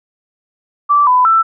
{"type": "tone with pitch steps", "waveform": "sine", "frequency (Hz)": [1164, 1001, 1330], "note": ["D6", "B5", "E6"], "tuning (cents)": [-16, 23, 15], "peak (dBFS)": -7, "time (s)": [0.89, 1.43], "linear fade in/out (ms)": 20, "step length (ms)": 180, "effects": []}